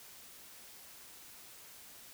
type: silence
effects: white hiss -54 dBFS RMS until 2.13 s